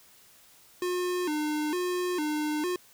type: tone with vibrato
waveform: square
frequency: 329.6 Hz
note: E4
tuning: in tune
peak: -28 dBFS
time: 0.82-2.76 s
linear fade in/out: 2 ms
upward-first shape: square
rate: 1.1 Hz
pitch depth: 150 cents each way
effects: white hiss -57 dBFS RMS until 2.93 s